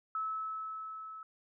sine tone with level ramp, 1300 Hz, E6, 24 cents flat, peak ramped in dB -32 to -44 dBFS, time 0.15-1.23 s, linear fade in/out 2 ms, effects none

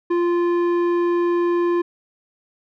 square tone with low-pass filter, 347.1 Hz, F4, 11 cents flat, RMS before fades -19 dBFS, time 0.1-1.82 s, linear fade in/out 10 ms, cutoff 1300 Hz, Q 0.73, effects none

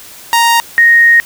sawtooth / sine tone pair in turn, 932.3 / 1864.6 Hz, A#5 / A#6, 0 / 0 cents, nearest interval octave, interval 1200 cents, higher second, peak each -3 dBFS, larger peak neither, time 0.33-0.6 / 0.78-1.2 s, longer second, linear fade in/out 0 ms, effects white hiss -34 dBFS RMS until 1.25 s

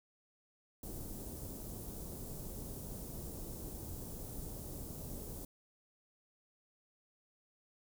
pink band-stop noise, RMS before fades -45 dBFS, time 0.83-5.45 s, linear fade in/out 2 ms, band 460 to 9700 Hz, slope 12 dB/octave, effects none

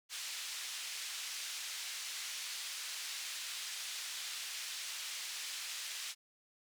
pink band-pass noise, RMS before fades -43 dBFS, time 0.09-6.15 s, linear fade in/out 50 ms, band 2700 to 8200 Hz, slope 12 dB/octave, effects none

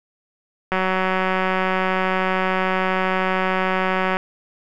click train, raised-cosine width 0.5 ms, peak -6 dBFS, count 646, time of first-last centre 0.72-4.169 s, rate 187 Hz, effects none

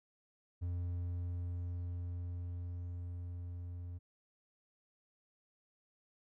triangle tone with level ramp, 87.8 Hz, F2, 10 cents sharp, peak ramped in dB -33 to -40 dBFS, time 0.61-3.99 s, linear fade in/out 20 ms, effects none

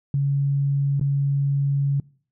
sine tone with dropouts, 140 Hz, C#3, 18 cents sharp, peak -18 dBFS, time 0.14-2 s, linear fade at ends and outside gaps 2 ms, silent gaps 0.997-1.011 s, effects noise-tail reverb RT60 0.5 s tail -24 dB re dry

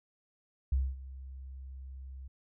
sine tone with ADSR envelope, 66.1 Hz, C2, 18 cents sharp, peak -24 dBFS, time 0.72-2.28 s, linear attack 5 ms, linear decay 230 ms, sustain -18 dB, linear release 8 ms, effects none

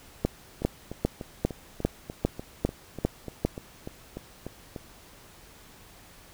two click trains, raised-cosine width 2 ms, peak -9 / -22 dBFS, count 9 / 15, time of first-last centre 0.25-3.45 / 0.62-4.762 s, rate 2.5 / 3.38 Hz, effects pink hiss -52 dBFS RMS until 6.33 s

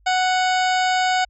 harmonic tone with a mistuned harmonic, 740 Hz, F#5, in tune, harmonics 1 / 2 / 3 / 4 / 5 / 6 / 7 / 9 / 10, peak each -18 / -24 / -28 / -30 / -32 / -34 / -35 / -37 / -38 dBFS, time 0.06-1.25 s, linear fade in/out 10 ms, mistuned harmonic 7, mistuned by -64 cents, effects added 50 Hz sine -53 dBFS peak until 1.29 s

